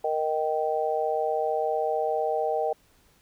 sine chord, Eb major, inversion second, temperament just, 466.7 / 622.3 / 777.8 Hz, Bb4 / Eb5 / G5, +2 / 0 / -14 cents, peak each -28 dBFS, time 0.04-2.73 s, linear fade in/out 5 ms, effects pink hiss -62 dBFS RMS until 3.21 s

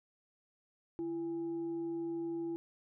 sine tone with frequency modulation, 335.9 Hz, E4, 33 cents sharp, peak -35 dBFS, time 0.99-2.56 s, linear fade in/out 0 ms, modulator 484 Hz, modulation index 0.21, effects none

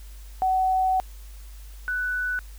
sine tone pair in turn, 752 / 1488.4 Hz, F#5 / F#6, +28 / +10 cents, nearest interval octave, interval 1182 cents, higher second, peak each -19 / -24 dBFS, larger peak first, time 0.42-1 / 1.88-2.39 s, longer first, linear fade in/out 0 ms, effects added 50 Hz sine -39 dBFS peak until 2.58 s + white hiss -53 dBFS RMS until 2.58 s

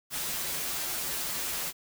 white noise with comb filter, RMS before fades -33 dBFS, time 0.1-1.73 s, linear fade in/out 50 ms, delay 9.9 ms, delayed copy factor -0.95, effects none

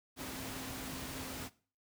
sine tone in noise, 261.9 Hz, C4, 2 cents sharp, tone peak -47 dBFS, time 0.16-1.5 s, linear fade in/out 50 ms, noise pink, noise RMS -43 dBFS, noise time 0.16-1.5 s, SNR -7 dB, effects noise-tail reverb RT60 0.4 s tail -19 dB re dry + high-pass 60 Hz 12 dB/octave

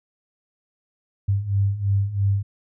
sine beating tone pair, 97.5 / 100.5 Hz, G2 / G2, -9 / +44 cents, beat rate 3 Hz, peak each -24 / -20 dBFS, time 1.28-2.43 s, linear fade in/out 10 ms, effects none

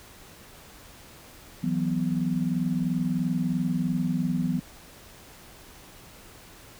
sine chord, E suspended second, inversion none, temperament equal with one note detuned, 164.81 / 185 / 247.9 Hz, E3 / F#3 / B3, 0 / 0 / +7 cents, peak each -28 dBFS, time 1.63-4.6 s, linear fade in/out 10 ms, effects pink hiss -49 dBFS RMS until 6.79 s

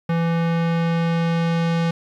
square tone with low-pass filter sweep, 167.1 Hz, E3, 24 cents sharp, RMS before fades -20 dBFS, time 0.09-1.91 s, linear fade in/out 5 ms, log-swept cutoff 2300 to 4200 Hz, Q 0.82, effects 9-bit

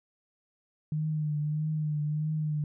sine tone with vibrato, 152.2 Hz, D#3, 38 cents flat, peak -27 dBFS, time 0.92-2.64 s, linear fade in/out 2 ms, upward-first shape triangle, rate 1.6 Hz, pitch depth 45 cents each way, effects none

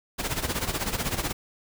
pink noise with tremolo, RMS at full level -26 dBFS, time 0.18-1.33 s, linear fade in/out 20 ms, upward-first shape sine, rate 16 Hz, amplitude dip 75%, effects none

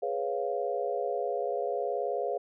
sine chord, C# dominant seventh, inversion second, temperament equal, 415.3 / 493.9 / 554.4 / 698.5 Hz, G#4 / B4 / C#5 / E#5, 0 / 0 / 0 / 0 cents, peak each -34 dBFS, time 0.02-2.38 s, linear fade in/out 10 ms, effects none

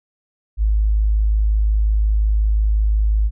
sine tone, 52.8 Hz, G#1, 29 cents sharp, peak -13 dBFS, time 0.57-3.31 s, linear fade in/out 50 ms, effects none

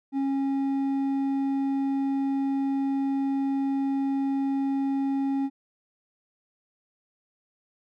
sine tone with hard clipping, 273.3 Hz, C#4, 24 cents flat, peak -25 dBFS, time 0.12-5.5 s, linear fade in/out 50 ms, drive 5 dB, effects none

